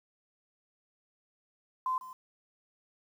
sine tone with echo, 1030 Hz, C6, 28 cents flat, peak -28 dBFS, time 1.86-1.98 s, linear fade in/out 2 ms, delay 150 ms, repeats 1, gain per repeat -15 dB, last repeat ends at 2.13 s, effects 10-bit

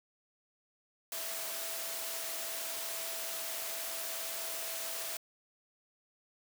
sine tone in noise, 660 Hz, E5, 2 cents sharp, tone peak -48 dBFS, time 1.12-5.17 s, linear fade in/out 2 ms, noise white, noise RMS -39 dBFS, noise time 1.12-5.17 s, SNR -12 dB, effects high-pass 400 Hz 12 dB/octave

